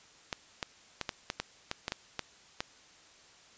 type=clicks; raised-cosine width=0.2 ms; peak=-15 dBFS; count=11; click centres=0.328 / 0.628 / 1.013 / 1.092 / 1.301 / 1.4 / 1.714 / 1.881 / 1.921 / 2.193 / 2.605 s; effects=white hiss -58 dBFS RMS until 3.57 s + resampled to 16000 Hz